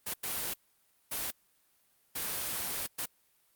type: noise bursts at uneven times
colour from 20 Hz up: white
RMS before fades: -35 dBFS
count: 5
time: 0.06-0.14 / 0.23-0.54 / 1.11-1.31 / 2.15-2.87 / 2.98-3.06 s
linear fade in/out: 10 ms
effects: white hiss -70 dBFS RMS until 3.55 s + Opus 32 kbps